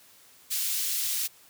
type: high-pass noise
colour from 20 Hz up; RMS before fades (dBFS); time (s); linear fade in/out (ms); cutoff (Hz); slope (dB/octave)
white; -29; 0.5-1.28; 20; 3100; 12
effects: white hiss -56 dBFS RMS until 1.49 s + high-pass 60 Hz 12 dB/octave